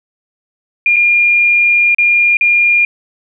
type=tone with dropouts; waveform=sine; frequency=2412 Hz; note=D7; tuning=46 cents sharp; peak=-7 dBFS; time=0.86-2.85 s; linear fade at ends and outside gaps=2 ms; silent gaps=0.961-0.965 / 1.947-1.984 / 2.37-2.41 s; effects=none